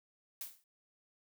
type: noise with exponential decay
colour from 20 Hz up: blue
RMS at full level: -39 dBFS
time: 0.41-0.64 s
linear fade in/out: 2 ms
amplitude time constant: 50 ms
effects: none